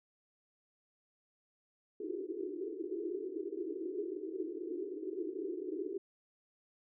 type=band-pass noise; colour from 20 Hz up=white; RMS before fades=-40 dBFS; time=2-5.98 s; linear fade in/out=5 ms; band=310 to 420 Hz; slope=96 dB/octave; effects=none